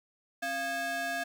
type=ring-modulated tone; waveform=square; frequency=479.9 Hz; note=B4; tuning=50 cents flat; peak=-29 dBFS; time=0.42-1.24 s; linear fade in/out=10 ms; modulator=1170 Hz; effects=none